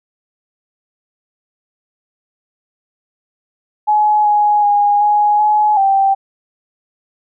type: tone with pitch steps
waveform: sine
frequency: 845 / 834 / 821 / 833 / 845 / 782 Hz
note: G#5 / G#5 / G#5 / G#5 / G#5 / G5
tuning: +30 / +7 / -20 / +5 / +30 / -4 cents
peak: -9 dBFS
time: 3.87-6.15 s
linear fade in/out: 20 ms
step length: 380 ms
effects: none